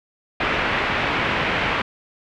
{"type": "low-pass noise", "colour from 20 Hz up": "white", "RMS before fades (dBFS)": -22, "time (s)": [0.4, 1.82], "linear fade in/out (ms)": 5, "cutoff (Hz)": 2600, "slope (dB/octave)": 24, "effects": []}